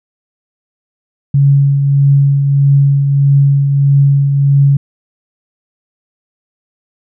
sine tone with tremolo, 139.9 Hz, C#3, 16 cents sharp, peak -4 dBFS, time 1.34-4.77 s, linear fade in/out 5 ms, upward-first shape triangle, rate 1.6 Hz, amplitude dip 45%, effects none

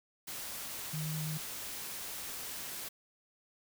sine tone in noise, 155.56 Hz, D#3, in tune, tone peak -35 dBFS, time 0.93-1.38 s, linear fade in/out 10 ms, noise white, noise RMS -42 dBFS, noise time 0.27-2.89 s, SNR +4 dB, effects none

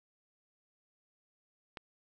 click, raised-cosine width 0.3 ms, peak -26 dBFS, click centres 1.772 s, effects none

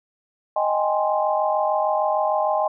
sine chord, Ab major seventh, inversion second, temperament equal, 622.3 / 784 / 830.6 / 1046.5 Hz, Eb5 / G5 / Ab5 / C6, 0 / 0 / 0 / 0 cents, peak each -22 / -25 / -24 / -26 dBFS, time 0.56-2.68 s, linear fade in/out 5 ms, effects none

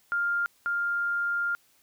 sine tone pair in turn, 1401 / 1401 Hz, F6 / F6, +5 / +5 cents, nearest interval unison, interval 0 cents, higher neither, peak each -24 / -25 dBFS, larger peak first, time 0.12-0.46 / 0.66-1.55 s, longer second, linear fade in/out 0 ms, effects white hiss -64 dBFS RMS until 1.82 s

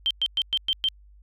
sine tone bursts, 3136 Hz, G7, in tune, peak -20 dBFS, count 6, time 0.06-0.886 s, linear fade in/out 0 ms, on 46 ms, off 110 ms, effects added 50 Hz sine -49 dBFS peak until 1.22 s

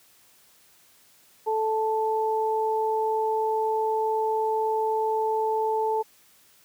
sine tone pair together, 438.4 / 878 Hz, A4 / A5, -6 / -4 cents, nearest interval octave, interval 1202 cents, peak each -25 dBFS, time 1.46-6.03 s, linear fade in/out 20 ms, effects white hiss -58 dBFS RMS until 6.64 s + high-pass 60 Hz 12 dB/octave

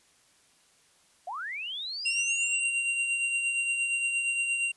sine linear sweep, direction up, 653 to 8600 Hz, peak -33 dBFS, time 1.27-2.7 s, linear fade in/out 5 ms
square tone with tremolo, 2764 Hz, F7, 19 cents flat, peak -25 dBFS, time 2.05-4.72 s, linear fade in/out 10 ms, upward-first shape triangle, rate 8.6 Hz, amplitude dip 45%
effects white hiss -63 dBFS RMS until 4.76 s + resampled to 24000 Hz

